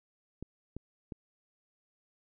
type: clicks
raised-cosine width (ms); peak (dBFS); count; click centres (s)
3; -27; 3; 0.426 / 0.766 / 1.122
effects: none